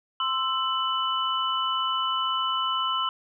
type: tone cluster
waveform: sine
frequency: 1044 / 1322 / 2987 Hz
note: C6 / E6 / F#7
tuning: -4 / +5 / +16 cents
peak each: -28 dBFS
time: 0.2-3.09 s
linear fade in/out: 2 ms
effects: none